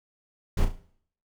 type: noise with echo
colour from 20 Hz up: brown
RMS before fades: -22 dBFS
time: 0.57-0.65 s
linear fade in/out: 5 ms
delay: 35 ms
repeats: 4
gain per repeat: -8 dB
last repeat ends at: 0.79 s
effects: noise-tail reverb RT60 0.6 s tail -17 dB re dry